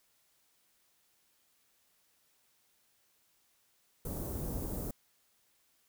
pink band-stop noise, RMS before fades -38 dBFS, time 4.05-4.91 s, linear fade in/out 2 ms, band 510 to 14000 Hz, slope 12 dB/octave, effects white hiss -72 dBFS RMS until 5.88 s

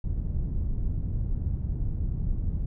pink low-pass noise, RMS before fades -28 dBFS, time 0.04-2.66 s, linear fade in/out 5 ms, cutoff 120 Hz, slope 12 dB/octave, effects none

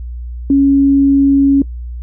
sine tone, 276.8 Hz, C#4, 2 cents flat, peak -6 dBFS, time 0.5-1.62 s, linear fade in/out 2 ms, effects noise-tail reverb RT60 0.1 s tail -22 dB re dry + added 60 Hz sine -22 dBFS peak until 2.02 s

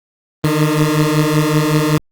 20% pulse beating tone pair, 150 / 155.3 Hz, D3 / D#3, +37 / -3 cents, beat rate 5.3 Hz, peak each -10 dBFS, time 0.44-1.98 s, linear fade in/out 2 ms, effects Opus 32 kbps

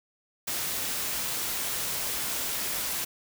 white noise, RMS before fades -31 dBFS, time 0.47-3.05 s, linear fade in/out 10 ms, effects none

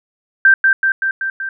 sine tone with echo, 1568 Hz, G6, in tune, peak -5 dBFS, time 0.45-0.54 s, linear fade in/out 2 ms, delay 190 ms, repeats 5, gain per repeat -3 dB, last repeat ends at 1.49 s, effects none

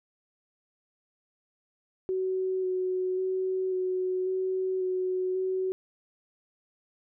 sine tone with vibrato, 372.5 Hz, F#4, 12 cents sharp, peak -26 dBFS, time 2.09-5.72 s, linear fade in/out 0 ms, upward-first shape square, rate 0.92 Hz, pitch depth 12 cents each way, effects none

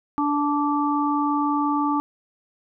harmonic tone, 291.4 Hz, D4, 13 cents flat, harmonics 1 / 3 / 4, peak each -22 / -25 / -25 dBFS, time 0.18-2 s, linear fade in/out 0 ms, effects none

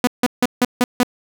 sawtooth tone bursts, 246.9 Hz, B3, in tune, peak -8 dBFS, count 6, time 0.04-1.032 s, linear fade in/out 2 ms, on 32 ms, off 160 ms, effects none

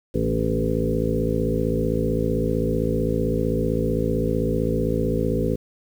harmonic tone with a mistuned harmonic, 55.6 Hz, A1, 19 cents sharp, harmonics 1 / 2 / 3 / 4 / 5 / 7 / 8 / 9, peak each -28 / -28 / -28 / -28 / -28 / -28 / -28 / -28 dBFS, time 0.14-5.56 s, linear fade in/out 10 ms, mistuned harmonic 3, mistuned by -35 cents, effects 8-bit

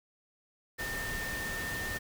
sine tone in noise, 1811 Hz, A6, 49 cents sharp, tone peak -36 dBFS, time 0.78-1.99 s, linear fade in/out 20 ms, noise pink, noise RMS -39 dBFS, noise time 0.78-1.99 s, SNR 0 dB, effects none

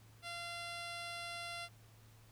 10% pulse tone with low-pass filter, 689 Hz, F5, 24 cents flat, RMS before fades -45 dBFS, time 0.22-1.69 s, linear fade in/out 50 ms, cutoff 7800 Hz, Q 1.3, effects added 110 Hz sine -60 dBFS peak until 2.31 s + pink hiss -66 dBFS RMS until 2.31 s

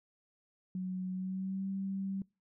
sine tone with pitch glide, 185 to 193.86 Hz, F#3 to G3, 0 to -19 cents, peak -34 dBFS, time 0.75-2.22 s, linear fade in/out 2 ms, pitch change +81 cents, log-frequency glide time 1.12-1.67 s, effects noise-tail reverb RT60 0.3 s tail -26 dB re dry

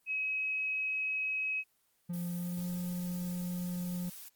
sine tone, 2551 Hz, D#7, 43 cents sharp, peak -31 dBFS, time 0.06-1.64 s, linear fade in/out 50 ms
triangle tone with pitch glide, 174.61 to 177.97 Hz, F3 to F3, 0 to +33 cents, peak -32 dBFS, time 2.09-4.1 s, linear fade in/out 10 ms, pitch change +33 cents, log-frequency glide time 2.3-2.67 s
blue noise, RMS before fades -48 dBFS, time 2.13-4.29 s, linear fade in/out 10 ms
effects white hiss -73 dBFS RMS until 4.35 s + Opus 24 kbps

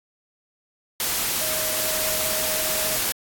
sine tone in noise, 627 Hz, D#5, 13 cents sharp, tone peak -31 dBFS, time 1.41-2.96 s, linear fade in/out 0 ms, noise white, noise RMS -24 dBFS, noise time 1-3.12 s, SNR -10 dB, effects AAC 64 kbps

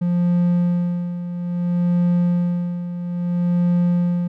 triangle tone with tremolo, 175.3 Hz, F3, 7 cents sharp, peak -12 dBFS, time 0.01-4.28 s, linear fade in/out 10 ms, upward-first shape sine, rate 0.6 Hz, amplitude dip 70%, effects none

